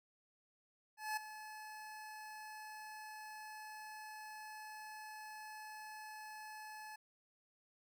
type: tone with ADSR envelope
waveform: 25% pulse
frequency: 859 Hz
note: A5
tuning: 42 cents flat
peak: -32 dBFS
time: 0.97-6.96 s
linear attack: 200 ms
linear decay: 6 ms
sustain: -13 dB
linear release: 6 ms
effects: none